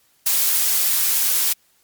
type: noise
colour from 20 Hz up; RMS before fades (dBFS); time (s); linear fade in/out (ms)
blue; -18; 0.26-1.53; 5
effects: white hiss -60 dBFS RMS until 1.83 s + MP3 96 kbps